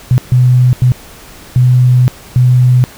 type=tone bursts at uneven times; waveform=sine; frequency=125.5 Hz; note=B2; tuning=28 cents sharp; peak=-4 dBFS; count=5; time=0.11-0.18 / 0.32-0.73 / 0.82-0.92 / 1.56-2.08 / 2.36-2.84 s; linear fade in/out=0 ms; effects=pink hiss -35 dBFS RMS until 2.97 s